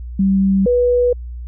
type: tone pair in turn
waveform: sine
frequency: 193.8 / 489.8 Hz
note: G3 / B4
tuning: -20 / -14 cents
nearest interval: octave + major third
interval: 1606 cents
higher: second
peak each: -11 dBFS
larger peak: neither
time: 0.19-0.66 / 0.66-1.13 s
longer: neither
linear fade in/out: 5 ms
effects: added 60 Hz sine -26 dBFS peak until 1.47 s